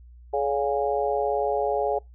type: harmonic tone with a mistuned harmonic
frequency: 140.9 Hz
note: C#3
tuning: 29 cents sharp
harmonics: 3 / 4 / 5 / 6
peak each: -26 / -27 / -28 / -29 dBFS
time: 0.33-1.99 s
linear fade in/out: 10 ms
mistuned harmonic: 6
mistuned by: -47 cents
effects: noise-tail reverb RT60 0.2 s tail -26 dB re dry + added 60 Hz sine -45 dBFS peak until 2.14 s